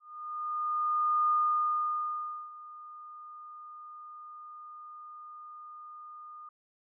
sine tone with ADSR envelope, 1221 Hz, D#6, 33 cents flat, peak -23 dBFS, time 0-6.49 s, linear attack 1300 ms, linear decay 1200 ms, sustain -21 dB, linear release 4 ms, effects none

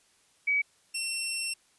sine / 15% pulse tone pair in turn, 2274 / 2710 Hz, C#7 / E7, +44 / +47 cents, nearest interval minor third, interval 303 cents, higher second, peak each -23 / -23 dBFS, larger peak neither, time 0.47-0.62 / 0.94-1.54 s, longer second, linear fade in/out 10 ms, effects white hiss -65 dBFS RMS until 1.78 s + resampled to 24000 Hz

